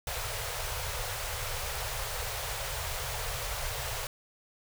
pink band-stop noise, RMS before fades -35 dBFS, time 0.07-4.07 s, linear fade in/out 2 ms, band 130 to 450 Hz, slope 48 dB/octave, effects none

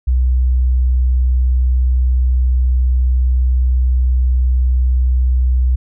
sine tone, 62.9 Hz, B1, 32 cents sharp, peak -10 dBFS, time 0.07-5.76 s, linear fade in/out 10 ms, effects none

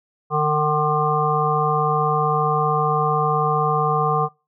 harmonic tone with a mistuned harmonic, 151.5 Hz, D#3, 46 cents flat, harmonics 1 / 3 / 5 / 7 / 8, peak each -23 / -23 / -23 / -23 / -23 dBFS, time 0.3-4.29 s, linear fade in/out 50 ms, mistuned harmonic 8, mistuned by -23 cents, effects noise-tail reverb RT60 0.3 s tail -25 dB re dry

